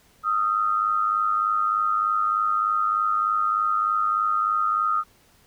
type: tone pair together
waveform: sine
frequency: 1244.5 / 1347.8 Hz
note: D#6 / E6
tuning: 0 / +38 cents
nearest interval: minor second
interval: 138 cents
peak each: -21 / -25 dBFS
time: 0.23-5.04 s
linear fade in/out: 50 ms
effects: pink hiss -58 dBFS RMS until 5.46 s